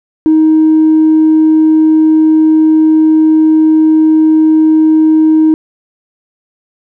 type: tone with tanh clipping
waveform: triangle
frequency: 314.3 Hz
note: D#4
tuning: 18 cents sharp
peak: -4 dBFS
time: 0.26-5.54 s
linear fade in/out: 0 ms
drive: 5 dB
effects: none